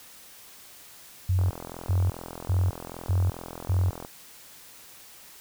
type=tone bursts; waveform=sine; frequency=92.5 Hz; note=F#2; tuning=in tune; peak=-20 dBFS; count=5; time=1.29-3.9 s; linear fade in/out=5 ms; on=210 ms; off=390 ms
type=click train; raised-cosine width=1 ms; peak=-23 dBFS; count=114; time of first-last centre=1.39-4.049 s; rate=42.5 Hz
effects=white hiss -49 dBFS RMS until 5.4 s